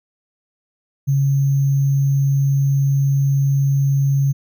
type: tone with sample-and-hold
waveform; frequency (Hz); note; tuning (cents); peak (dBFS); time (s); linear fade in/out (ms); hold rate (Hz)
sine; 138.2; C#3; -5; -13; 1.07-4.33; 20; 6300
effects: none